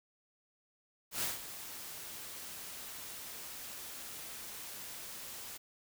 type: noise with ADSR envelope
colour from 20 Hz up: white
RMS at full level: -34 dBFS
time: 1.11-5.58 s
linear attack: 110 ms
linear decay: 160 ms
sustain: -12 dB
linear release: 16 ms
effects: none